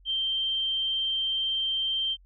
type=tone; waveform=sine; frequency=3141 Hz; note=G7; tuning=3 cents sharp; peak=-25 dBFS; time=0.05-2.17 s; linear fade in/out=50 ms; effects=added 45 Hz sine -53 dBFS peak until 2.25 s